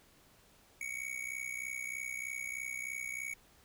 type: tone with amplitude modulation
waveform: square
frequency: 2237 Hz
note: C#7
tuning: 15 cents sharp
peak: -35 dBFS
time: 0.81-3.34 s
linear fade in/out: 2 ms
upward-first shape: sine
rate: 63.2 Hz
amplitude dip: 85%
effects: pink hiss -64 dBFS RMS until 3.64 s